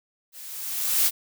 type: noise with level ramp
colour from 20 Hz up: blue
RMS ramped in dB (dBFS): -43 to -18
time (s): 0.32-1.11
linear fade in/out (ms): 50
effects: none